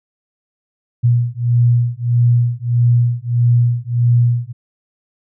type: beating tone pair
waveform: sine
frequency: 119.3 / 120.9 Hz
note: A#2 / B2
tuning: +41 / -36 cents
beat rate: 1.6 Hz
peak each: -14 dBFS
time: 1.03-4.53 s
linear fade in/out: 20 ms
effects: none